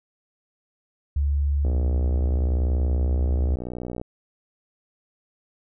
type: tone with pitch glide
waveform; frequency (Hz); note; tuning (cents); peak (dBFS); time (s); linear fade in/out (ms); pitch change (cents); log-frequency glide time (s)
sine; 71.4 to 70.99; D2 to C#2; -48 to +42; -19; 1.16-3.56; 5; -10; 1.85-3.05
type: click train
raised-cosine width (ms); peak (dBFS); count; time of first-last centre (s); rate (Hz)
2; -19; 145; 1.65-4.015; 60.9
effects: none